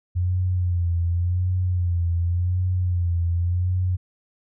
sine tone with vibrato, 88.4 Hz, F2, 22 cents sharp, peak -19 dBFS, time 0.15-3.97 s, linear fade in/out 20 ms, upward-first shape sine, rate 0.89 Hz, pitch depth 62 cents each way, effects none

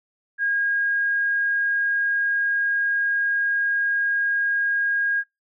sine tone, 1630 Hz, G#6, 33 cents flat, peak -19 dBFS, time 0.38-5.24 s, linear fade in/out 50 ms, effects noise-tail reverb RT60 0.2 s tail -25 dB re dry

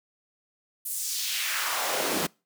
pink noise with high-pass filter sweep, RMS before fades -29 dBFS, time 0.85-2.27 s, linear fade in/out 10 ms, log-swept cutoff 11000 to 220 Hz, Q 1.5, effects noise-tail reverb RT60 0.3 s tail -26 dB re dry

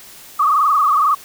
sine tone with frequency modulation, 1188 Hz, D6, 20 cents sharp, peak -11 dBFS, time 0.39-1.15 s, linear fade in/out 10 ms, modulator 21.9 Hz, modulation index 3.7, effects white hiss -40 dBFS RMS until 1.24 s

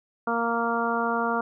harmonic tone, 232.6 Hz, A#3, 4 cents flat, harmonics 1 / 2 / 3 / 4 / 5 / 6, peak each -30 / -30 / -30 / -30 / -30 / -30 dBFS, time 0.27-1.41 s, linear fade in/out 5 ms, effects none

